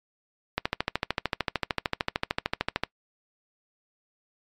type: click train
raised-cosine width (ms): 0.3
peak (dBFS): -8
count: 31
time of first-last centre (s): 0.58-2.836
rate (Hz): 13.3
effects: noise-tail reverb RT60 0.1 s tail -23 dB re dry + MP3 64 kbps